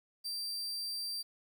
40% pulse tone, 4699 Hz, D8, in tune, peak -35 dBFS, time 0.24-1.23 s, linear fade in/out 20 ms, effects 11-bit

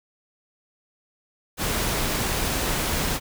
pink noise, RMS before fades -25 dBFS, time 1.57-3.2 s, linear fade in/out 50 ms, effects none

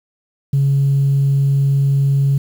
sine tone, 138.59 Hz, C#3, in tune, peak -10 dBFS, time 0.53-2.38 s, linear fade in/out 5 ms, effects tanh soft clip ceiling -8 dBFS + 7-bit

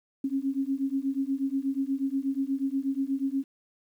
sine beating tone pair, 267.7 / 276 Hz, C4 / C#4, +40 / -7 cents, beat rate 8.3 Hz, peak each -29 dBFS, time 0.24-3.44 s, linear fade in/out 5 ms, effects 10-bit

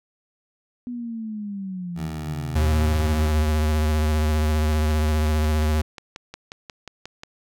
sine linear sweep, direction down, 246.9 to 64.1 Hz, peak -28 dBFS, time 0.87-3.49 s, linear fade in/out 0 ms
15% pulse tone, 77.9 Hz, D#2, 3 cents sharp, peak -24 dBFS, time 1.95-3.34 s, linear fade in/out 50 ms
square tone with vibrato, 76.9 Hz, D#2, 20 cents flat, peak -19 dBFS, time 2.55-5.82 s, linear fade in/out 10 ms, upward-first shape triangle, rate 15 Hz, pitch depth 38 cents each way
click train, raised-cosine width 0.2 ms, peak -19 dBFS, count 15, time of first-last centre 4.73-7.234 s, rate 5.59 Hz
effects none

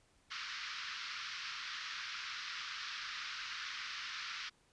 pink band-pass noise, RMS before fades -44 dBFS, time 0.3-4.5 s, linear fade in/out 20 ms, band 1200 to 5500 Hz, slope 48 dB/octave, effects pink hiss -71 dBFS RMS until 4.72 s + resampled to 22050 Hz

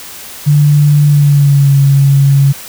sine tone with pitch glide, 146.83 to 138.75 Hz, D3 to C#3, 0 to +2 cents, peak -4 dBFS, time 0.46-2.53 s, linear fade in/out 20 ms, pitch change -98 cents, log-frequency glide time 1.05-1.73 s, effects white hiss -29 dBFS RMS until 2.68 s

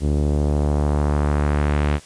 sawtooth tone with low-pass filter sweep, 73.42 Hz, D2, in tune, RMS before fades -19 dBFS, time 0-2 s, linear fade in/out 50 ms, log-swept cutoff 370 to 2800 Hz, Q 1.1, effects white hiss -45 dBFS RMS until 2.05 s + resampled to 22050 Hz

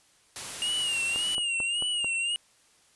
white noise, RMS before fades -37 dBFS, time 0.36-1.35 s, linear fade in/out 0 ms
square tone with vibrato, 2829 Hz, F7, 22 cents sharp, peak -27 dBFS, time 0.62-2.36 s, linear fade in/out 0 ms, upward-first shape sine, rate 1.8 Hz, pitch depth 78 cents each way
click train, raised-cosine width 1 ms, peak -24 dBFS, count 5, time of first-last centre 1.16-2.045 s, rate 4.52 Hz
effects white hiss -62 dBFS RMS until 2.95 s + resampled to 24000 Hz

